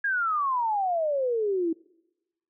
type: exponential sweep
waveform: sine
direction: down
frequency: 1661.2 to 320.2 Hz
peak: -23 dBFS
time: 0.04-1.73 s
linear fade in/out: 5 ms
effects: noise-tail reverb RT60 1.0 s tail -26 dB re dry